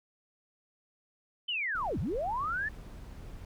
sine linear two-way sweep, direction down then up, 3100 to 65.41 to 1796 Hz, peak -30 dBFS, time 1.48-2.69 s, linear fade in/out 10 ms, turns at 1.99 s
brown noise, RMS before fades -45 dBFS, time 1.75-3.45 s, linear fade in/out 2 ms
effects none

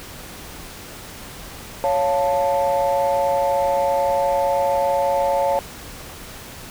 sine chord, Db augmented, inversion none, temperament equal with one note detuned, 556.9 / 698.5 / 880 Hz, Db5 / F5 / A5, +8 / 0 / 0 cents, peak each -18 / -22 / -20 dBFS, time 1.84-5.59 s, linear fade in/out 0 ms, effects tanh soft clip ceiling -11 dBFS + pink hiss -37 dBFS RMS until 6.7 s

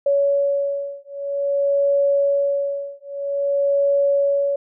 sine beating tone pair, 562 / 562.51 Hz, C#5 / C#5, +24 / +25 cents, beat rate 0.51 Hz, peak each -20 dBFS, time 0.06-4.56 s, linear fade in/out 5 ms, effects none

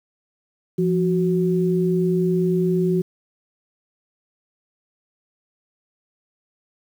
sine tone pair together, 172.61 / 370 Hz, F3 / F#4, -20 / 0 cents, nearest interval octave + minor second, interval 1320 cents, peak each -19 / -20 dBFS, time 0.78-3.02 s, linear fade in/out 10 ms, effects 8-bit

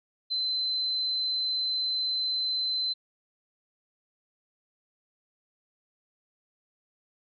sine tone, 4062 Hz, B7, 48 cents sharp, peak -26 dBFS, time 0.3-2.94 s, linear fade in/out 20 ms, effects none

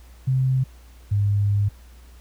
sine tone pair in turn, 130.81 / 101.72 Hz, C3 / G#2, 0 / -35 cents, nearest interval major third, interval 435 cents, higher first, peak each -17 dBFS, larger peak neither, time 0.27-0.64 / 1.11-1.69 s, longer second, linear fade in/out 10 ms, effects added 60 Hz sine -44 dBFS peak until 2.2 s + pink hiss -55 dBFS RMS until 2.2 s

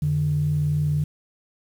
sine tone pair together, 89.3 / 149.41 Hz, F2 / D3, +39 / +30 cents, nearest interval major sixth, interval 891 cents, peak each -27 / -19 dBFS, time 0.02-1.04 s, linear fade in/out 5 ms, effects tanh soft clip ceiling -13 dBFS + 8-bit

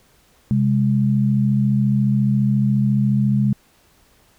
sine tone pair together, 130.85 / 205.2 Hz, C3 / G#3, 0 / -21 cents, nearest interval minor sixth, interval 779 cents, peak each -17 dBFS, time 0.51-3.53 s, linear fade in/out 0 ms, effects pink hiss -56 dBFS RMS until 4.38 s

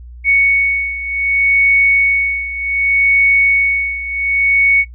sine beating tone pair, 2223 / 2223.66 Hz, C#7 / C#7, +4 / +5 cents, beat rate 0.66 Hz, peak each -12 / -16 dBFS, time 0.24-4.85 s, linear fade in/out 50 ms, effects noise-tail reverb RT60 0.1 s tail -19 dB re dry + added 60 Hz sine -31 dBFS peak until 4.94 s

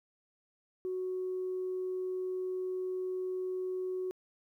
sine tone, 370 Hz, F#4, in tune, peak -32 dBFS, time 0.85-4.11 s, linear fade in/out 0 ms, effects tanh soft clip ceiling -28 dBFS + 12-bit

